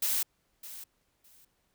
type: noise with echo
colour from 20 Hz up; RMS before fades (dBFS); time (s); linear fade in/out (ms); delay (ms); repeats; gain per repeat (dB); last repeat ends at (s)
blue; -29; 0.02-0.23; 5; 610; 2; -15; 1.45
effects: pink hiss -74 dBFS RMS until 1.74 s